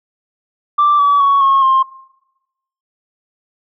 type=tone with pitch steps; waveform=sine; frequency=1174 / 1144.5 / 1115.8 / 1087.8 / 1060.5 Hz; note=D6 / D6 / C#6 / C#6 / C6; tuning=-1 / -45 / +11 / -33 / +23 cents; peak=-7 dBFS; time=0.78-1.83 s; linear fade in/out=10 ms; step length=210 ms; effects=noise-tail reverb RT60 1.0 s tail -25 dB re dry + tanh soft clip ceiling -5 dBFS